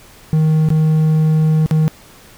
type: tone with dropouts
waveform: triangle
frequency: 156.6 Hz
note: D#3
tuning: 11 cents sharp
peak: -8 dBFS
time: 0.33-1.88 s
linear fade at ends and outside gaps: 0 ms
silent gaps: 0.688-0.703 / 1.661-1.711 s
effects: pink hiss -43 dBFS RMS until 2.37 s